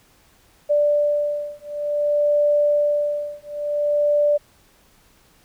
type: beating tone pair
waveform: sine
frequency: 587.3 / 587.85 Hz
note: D5 / D5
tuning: 0 / +2 cents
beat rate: 0.55 Hz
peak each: -20 dBFS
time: 0.69-4.38 s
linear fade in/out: 20 ms
effects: pink hiss -56 dBFS RMS until 5.44 s